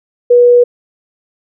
sine tone, 485.7 Hz, B4, 29 cents flat, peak -3 dBFS, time 0.3-0.64 s, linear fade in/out 10 ms, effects none

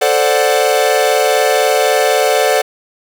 45% pulse chord, D dominant seventh, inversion second, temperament equal, 440 / 523.3 / 587.3 / 740 Hz, A4 / C5 / D5 / F#5, 0 / 0 / 0 / 0 cents, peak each -16 dBFS, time 0.01-2.62 s, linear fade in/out 10 ms, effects none

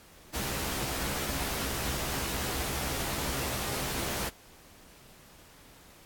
pink noise with comb filter, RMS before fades -33 dBFS, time 0.33-4.3 s, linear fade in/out 20 ms, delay 15 ms, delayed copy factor +0.75, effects pink hiss -55 dBFS RMS until 6.05 s + AAC 64 kbps

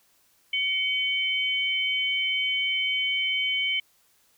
sine tone pair together, 2249 / 3066 Hz, C#7 / G7, +24 / -39 cents, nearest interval perfect fourth, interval 537 cents, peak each -26 dBFS, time 0.53-3.8 s, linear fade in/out 5 ms, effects white hiss -64 dBFS RMS until 4.37 s

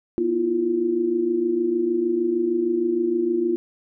sine tone cluster, 241.4 / 321.9 / 348.4 Hz, B3 / E4 / F4, -39 / -41 / -4 cents, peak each -28 / -27 / -20 dBFS, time 0.18-3.56 s, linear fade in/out 0 ms, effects none

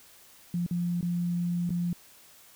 sine tone with dropouts, 174.3 Hz, F3, 3 cents flat, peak -26 dBFS, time 0.54-1.93 s, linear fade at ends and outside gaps 2 ms, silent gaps 0.664-0.71 / 1.01-1.027 / 1.694-1.704 s, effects white hiss -55 dBFS RMS until 2.55 s

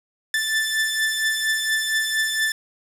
sawtooth beating tone pair, 1760 / 1764.3 Hz, A6 / A6, 0 / +4 cents, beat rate 4.3 Hz, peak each -18 / -23 dBFS, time 0.34-2.52 s, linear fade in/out 2 ms, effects resampled to 32000 Hz + 7-bit

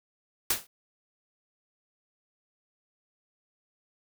white noise with exponential decay, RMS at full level -21 dBFS, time 0.5-0.67 s, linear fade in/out 5 ms, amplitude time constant 36 ms, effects none

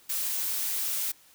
blue noise, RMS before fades -30 dBFS, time 0.09-1.12 s, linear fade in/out 10 ms, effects white hiss -58 dBFS RMS until 1.34 s

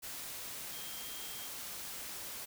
sine tone in noise, 3209 Hz, G7, 40 cents sharp, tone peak -51 dBFS, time 0.72-1.48 s, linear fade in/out 20 ms, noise white, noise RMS -44 dBFS, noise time 0.02-2.46 s, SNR -10 dB, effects none

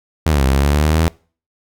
sawtooth exponential two-way sweep, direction down then up, 83.3 to 65.41 to 82.9 Hz, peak -8 dBFS, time 0.26-1.08 s, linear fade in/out 0 ms, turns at 0.44 s, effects noise-tail reverb RT60 0.4 s tail -24 dB re dry

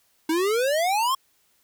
square exponential sweep, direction up, 309.8 to 1100 Hz, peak -21 dBFS, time 0.29-1.15 s, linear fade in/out 5 ms, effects white hiss -65 dBFS RMS until 1.63 s

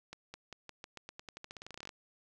accelerating click train, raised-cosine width 0.2 ms, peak -28 dBFS, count 23, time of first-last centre 0.13-1.892 s, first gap 210 ms, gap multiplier 0.89, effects none

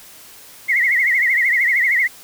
sine tone with vibrato, 2023 Hz, B6, 41 cents sharp, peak -13 dBFS, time 0.68-2.08 s, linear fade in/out 20 ms, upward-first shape triangle, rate 13 Hz, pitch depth 160 cents each way, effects white hiss -42 dBFS RMS until 2.23 s

